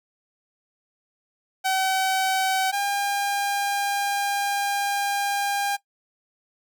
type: tone pair in turn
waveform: sawtooth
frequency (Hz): 761 / 804.2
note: F#5 / G5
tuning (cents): +48 / +44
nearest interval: minor second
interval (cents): 96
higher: second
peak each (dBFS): -17 / -19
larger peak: first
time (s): 1.64-2.72 / 2.72-5.77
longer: second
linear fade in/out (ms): 20
effects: noise-tail reverb RT60 0.1 s tail -19 dB re dry